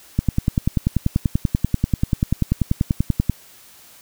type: click train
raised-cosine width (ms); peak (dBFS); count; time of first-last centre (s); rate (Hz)
5; -4; 33; 0.19-3.297; 10.3
effects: white hiss -47 dBFS RMS until 4.01 s